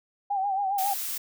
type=tone with vibrato; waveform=sine; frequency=787 Hz; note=G5; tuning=7 cents sharp; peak=-24 dBFS; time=0.3-0.94 s; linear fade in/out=10 ms; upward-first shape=sine; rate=7.3 Hz; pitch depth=70 cents each way
type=noise; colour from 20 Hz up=blue; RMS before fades=-32 dBFS; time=0.78-1.18 s; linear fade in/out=5 ms
effects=none